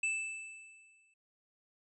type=tone with exponential decay; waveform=square; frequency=2637 Hz; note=E7; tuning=in tune; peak=-30 dBFS; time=0.03-1.14 s; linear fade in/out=5 ms; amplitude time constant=240 ms; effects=resampled to 24000 Hz